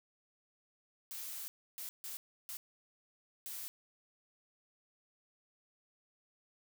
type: noise bursts at uneven times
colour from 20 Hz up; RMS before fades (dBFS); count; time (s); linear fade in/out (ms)
blue; -44; 5; 1.11-1.48 / 1.78-1.89 / 2.04-2.17 / 2.49-2.57 / 3.46-3.68; 0
effects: none